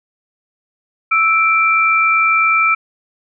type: tone pair together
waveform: sine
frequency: 1318.5 / 2349 Hz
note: E6 / D7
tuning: 0 / 0 cents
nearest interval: minor seventh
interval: 1000 cents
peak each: -13 dBFS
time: 1.11-2.75 s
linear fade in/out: 10 ms
effects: none